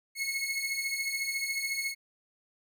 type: beating tone pair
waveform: sawtooth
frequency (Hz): 2174 / 2188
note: C#7 / C#7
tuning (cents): -34 / -23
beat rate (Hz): 14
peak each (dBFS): -32 / -29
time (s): 0.15-1.95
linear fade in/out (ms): 50
effects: none